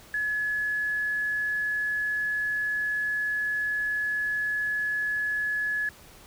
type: tone with quantisation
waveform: sine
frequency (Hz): 1700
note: G#6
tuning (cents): +40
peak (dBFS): -25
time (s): 0.14-5.89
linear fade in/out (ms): 2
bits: 9
effects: pink hiss -51 dBFS RMS until 6.26 s